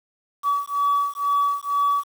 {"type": "beating tone pair", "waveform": "sine", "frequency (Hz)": [1140, 1142.1], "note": ["C#6", "D6"], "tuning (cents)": [48, -49], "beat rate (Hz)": 2.1, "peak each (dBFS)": -21, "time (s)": [0.43, 2.04], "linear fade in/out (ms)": 50, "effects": ["tanh soft clip ceiling -14 dBFS", "7-bit"]}